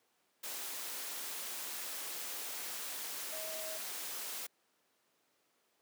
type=tone in noise; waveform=sine; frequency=635 Hz; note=D#5; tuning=35 cents sharp; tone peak=-45 dBFS; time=3.32-3.78 s; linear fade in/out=10 ms; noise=white; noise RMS=-42 dBFS; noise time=0.43-4.47 s; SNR=-6 dB; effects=pink hiss -75 dBFS RMS until 5.81 s + high-pass 300 Hz 12 dB/octave